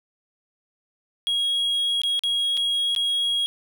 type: tone with dropouts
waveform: triangle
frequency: 3299 Hz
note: G#7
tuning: 12 cents flat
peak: -19 dBFS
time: 1.27-3.46 s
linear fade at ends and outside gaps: 0 ms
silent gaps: 2.017-2.035 / 2.193-2.236 / 2.57-2.574 / 2.95-2.962 s
effects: none